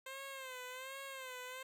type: tone with vibrato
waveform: 10% pulse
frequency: 523.3 Hz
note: C5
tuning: in tune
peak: -37 dBFS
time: 0.06-1.63 s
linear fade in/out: 5 ms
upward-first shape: sine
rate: 1.3 Hz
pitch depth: 77 cents each way
effects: none